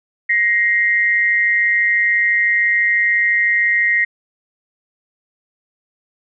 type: tone pair together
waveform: sine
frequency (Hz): 1887 / 2093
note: A#6 / C7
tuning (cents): +21 / 0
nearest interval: major second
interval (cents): 179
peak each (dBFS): -14 / -17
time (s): 0.29-4.05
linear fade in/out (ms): 10
effects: none